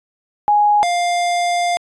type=tone pair in turn; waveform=sine / square; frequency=830.6 / 701.2 Hz; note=G#5 / F5; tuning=0 / +7 cents; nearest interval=minor third; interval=293 cents; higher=first; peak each=-10 / -16 dBFS; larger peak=first; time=0.48-0.83 / 0.83-1.77 s; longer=second; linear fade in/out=0 ms; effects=resampled to 22050 Hz